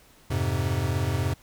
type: chord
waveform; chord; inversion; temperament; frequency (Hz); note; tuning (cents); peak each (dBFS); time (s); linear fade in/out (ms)
square; F minor; none; equal; 87.31 / 103.83 / 130.81; F2 / Ab2 / C3; 0 / 0 / 0; -29; 0.3-1.34; 10
effects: pink hiss -56 dBFS RMS until 1.42 s